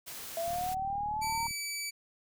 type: noise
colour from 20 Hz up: white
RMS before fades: -43 dBFS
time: 0.06-0.75 s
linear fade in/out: 20 ms
type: linear sweep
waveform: sine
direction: up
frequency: 659.3 to 931 Hz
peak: -31 dBFS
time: 0.37-1.47 s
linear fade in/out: 2 ms
type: click train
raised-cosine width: 5 ms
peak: -36 dBFS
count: 40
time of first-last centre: 0.48-1.509 s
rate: 37.9 Hz
type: tone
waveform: 15% pulse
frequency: 2300 Hz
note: D7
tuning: 37 cents flat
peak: -28 dBFS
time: 1.21-1.91 s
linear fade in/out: 20 ms
effects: none